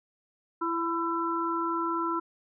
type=harmonic tone; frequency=334.5 Hz; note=E4; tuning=25 cents sharp; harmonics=1 / 3 / 4; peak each=-31 / -31 / -31 dBFS; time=0.61-2.2 s; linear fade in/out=10 ms; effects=none